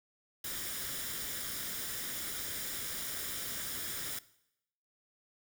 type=noise with comb filter; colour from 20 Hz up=white; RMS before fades=-39 dBFS; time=0.44-4.19 s; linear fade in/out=5 ms; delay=0.57 ms; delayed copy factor=+0.55; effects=noise-tail reverb RT60 0.8 s tail -19 dB re dry